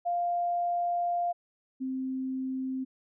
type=tone pair in turn; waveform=sine; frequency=698.5 / 261.6 Hz; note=F5 / C4; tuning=0 / 0 cents; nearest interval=octave + perfect fourth; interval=1700 cents; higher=first; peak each=-26 / -30 dBFS; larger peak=first; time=0.05-1.33 / 1.8-2.85 s; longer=first; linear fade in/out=20 ms; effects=none